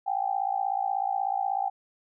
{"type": "tone with amplitude modulation", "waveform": "sine", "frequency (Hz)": 784, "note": "G5", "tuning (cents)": 0, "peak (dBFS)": -21, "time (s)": [0.06, 1.7], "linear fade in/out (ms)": 20, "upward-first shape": "sine", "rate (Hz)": 56.4, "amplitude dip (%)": 95, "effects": []}